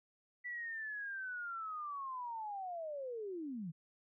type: linear sweep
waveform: sine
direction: down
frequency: 1975 to 150 Hz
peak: -40 dBFS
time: 0.44-3.72 s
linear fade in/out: 20 ms
effects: none